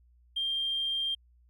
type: tone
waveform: triangle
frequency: 3187 Hz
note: G7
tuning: 28 cents sharp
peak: -25 dBFS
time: 0.36-1.15 s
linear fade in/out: 10 ms
effects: tanh soft clip ceiling -26 dBFS + added 60 Hz sine -59 dBFS peak until 1.49 s